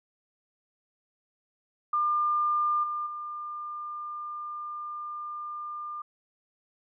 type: tone with level steps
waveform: sine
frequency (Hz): 1200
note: D6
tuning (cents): +37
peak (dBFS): -23 / -29 / -34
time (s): 1.93-6.02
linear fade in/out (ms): 5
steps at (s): 2.83 / 3.06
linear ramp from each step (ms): 10
effects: none